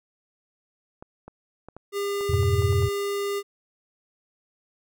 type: clicks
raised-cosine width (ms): 1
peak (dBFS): -27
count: 10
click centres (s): 1.025 / 1.28 / 1.686 / 1.766 / 2.21 / 2.337 / 2.431 / 2.622 / 2.726 / 2.824
type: tone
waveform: square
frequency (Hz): 402.7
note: G4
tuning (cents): +47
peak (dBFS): -26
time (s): 1.92-3.43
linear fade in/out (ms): 50
type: chord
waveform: sine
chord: F diminished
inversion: none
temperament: equal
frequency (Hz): 87.31 / 103.83 / 123.47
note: F2 / Ab2 / Cb3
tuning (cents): 0 / 0 / 0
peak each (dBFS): -23 / -24 / -26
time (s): 2.29-2.89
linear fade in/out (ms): 10
effects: none